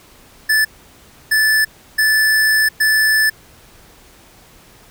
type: tone bursts at uneven times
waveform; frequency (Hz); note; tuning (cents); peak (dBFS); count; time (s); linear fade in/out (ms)
square; 1747; A6; -13; -12; 4; 0.49-0.65 / 1.31-1.65 / 1.98-2.69 / 2.8-3.3; 10
effects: pink hiss -46 dBFS RMS until 4.9 s